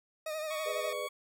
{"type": "tone with vibrato", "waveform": "40% pulse", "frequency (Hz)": 621, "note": "D#5", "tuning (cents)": -3, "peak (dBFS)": -34, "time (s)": [0.26, 0.93], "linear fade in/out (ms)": 5, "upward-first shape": "sine", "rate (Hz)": 12, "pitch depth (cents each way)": 42}
{"type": "tone", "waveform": "20% pulse", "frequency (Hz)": 1119, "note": "C#6", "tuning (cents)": 16, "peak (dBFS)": -34, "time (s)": [0.5, 1.09], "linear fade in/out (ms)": 10}
{"type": "chord", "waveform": "sine", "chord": "G# diminished", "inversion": "none", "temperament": "just", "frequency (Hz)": [415.3, 498.4, 598], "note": ["G#4", "B4", "D5"], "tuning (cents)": [0, 16, 31], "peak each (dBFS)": [-42, -39, -38], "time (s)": [0.65, 1.08], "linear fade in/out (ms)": 20}
{"effects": []}